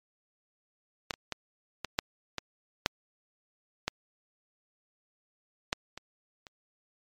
clicks, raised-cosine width 0.2 ms, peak -12 / -21 / -16 / -15 / -7 / -15 / -6 / -11 / -9 / -23 / -29 dBFS, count 11, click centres 1.108 / 1.139 / 1.323 / 1.847 / 1.989 / 2.383 / 2.861 / 3.88 / 5.729 / 5.976 / 6.468 s, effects MP3 64 kbps

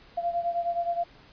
sine beating tone pair, 687 / 696.6 Hz, F5 / F5, -29 / -5 cents, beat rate 9.6 Hz, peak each -27 / -31 dBFS, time 0.17-1.04 s, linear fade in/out 10 ms, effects pink hiss -54 dBFS RMS until 1.32 s + resampled to 11025 Hz

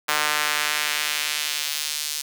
sawtooth tone with high-pass filter sweep, 149.9 Hz, D3, 36 cents sharp, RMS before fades -25 dBFS, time 0.08-2.22 s, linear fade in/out 10 ms, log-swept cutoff 1200 to 4800 Hz, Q 0.99, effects none

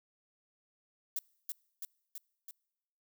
violet noise with echo, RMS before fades -35 dBFS, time 1.16-1.19 s, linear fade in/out 2 ms, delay 330 ms, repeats 4, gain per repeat -3 dB, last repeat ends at 2.51 s, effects noise-tail reverb RT60 1.0 s tail -26 dB re dry

